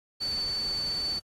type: tone in noise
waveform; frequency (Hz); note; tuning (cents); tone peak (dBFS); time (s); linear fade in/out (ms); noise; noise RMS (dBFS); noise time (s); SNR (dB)
sine; 4511; C#8; +29; -28; 0.2-1.2; 20; pink; -43; 0.2-1.2; +12
effects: AAC 32 kbps